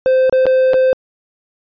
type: tone with dropouts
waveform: triangle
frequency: 519 Hz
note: C5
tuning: 14 cents flat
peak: -7 dBFS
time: 0.06-0.93 s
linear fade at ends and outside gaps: 0 ms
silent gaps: 0.296-0.326 / 0.456-0.466 / 0.734-0.741 s
effects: resampled to 11025 Hz